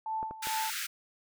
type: tone with tremolo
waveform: sine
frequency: 880 Hz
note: A5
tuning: in tune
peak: -30 dBFS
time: 0.06-0.7 s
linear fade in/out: 2 ms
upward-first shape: sine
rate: 2.4 Hz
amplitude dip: 80%
type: clicks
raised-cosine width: 1 ms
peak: -27 dBFS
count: 3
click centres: 0.229 / 0.31 / 0.471 s
type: high-pass noise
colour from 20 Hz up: pink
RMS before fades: -36 dBFS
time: 0.42-0.87 s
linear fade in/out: 10 ms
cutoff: 1300 Hz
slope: 96 dB/octave
effects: none